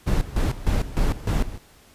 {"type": "noise with tremolo", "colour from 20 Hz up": "brown", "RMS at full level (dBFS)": -20, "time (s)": [0.06, 1.58], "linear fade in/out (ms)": 20, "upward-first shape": "square", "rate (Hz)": 3.3, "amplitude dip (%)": 80, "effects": ["pink hiss -53 dBFS RMS until 1.94 s", "resampled to 32000 Hz"]}